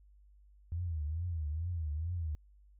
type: tone with vibrato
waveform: sine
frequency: 81.1 Hz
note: E2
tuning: 28 cents flat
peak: -33 dBFS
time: 0.72-2.35 s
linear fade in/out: 0 ms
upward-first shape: triangle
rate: 2.3 Hz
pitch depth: 190 cents each way
effects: added 50 Hz sine -58 dBFS peak until 2.79 s